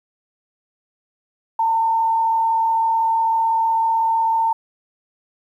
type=tone with frequency modulation; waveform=sine; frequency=903 Hz; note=A5; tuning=45 cents sharp; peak=-15 dBFS; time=1.59-4.53 s; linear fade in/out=5 ms; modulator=35.9 Hz; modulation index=0.39; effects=9-bit

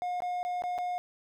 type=tone with dropouts; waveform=triangle; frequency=717 Hz; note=F5; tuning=45 cents sharp; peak=-28 dBFS; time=0.02-0.98 s; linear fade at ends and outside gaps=0 ms; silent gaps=0.204-0.221 / 0.43-0.45 / 0.621-0.638 / 0.78-0.786 s; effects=none

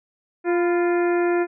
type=harmonic tone with a mistuned harmonic; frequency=349.2 Hz; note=F4; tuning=in tune; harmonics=1 / 2 / 3 / 4 / 5 / 6 / 7; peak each=-18 / -27 / -34 / -32 / -33 / -38 / -38 dBFS; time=0.44-1.47 s; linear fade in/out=50 ms; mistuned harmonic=3; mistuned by=-59 cents; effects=none

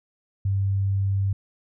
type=tone; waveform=sine; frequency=98 Hz; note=G2; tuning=in tune; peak=-20 dBFS; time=0.45-1.33 s; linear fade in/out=5 ms; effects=none

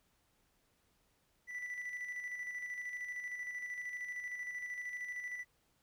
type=tone with tremolo; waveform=triangle; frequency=1975.5 Hz; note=B6; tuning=in tune; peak=-36 dBFS; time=1.47-5.45 s; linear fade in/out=50 ms; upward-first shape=square; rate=13 Hz; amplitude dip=45%; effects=tanh soft clip ceiling -32 dBFS + pink hiss -75 dBFS RMS until 5.82 s

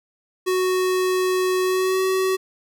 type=tone with pitch glide; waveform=square; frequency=370 to 377.6 Hz; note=F#4 to F#4; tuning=0 to +35 cents; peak=-19 dBFS; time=0.46-2.37 s; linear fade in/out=20 ms; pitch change=+35 cents; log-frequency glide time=1.62-2.02 s; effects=none

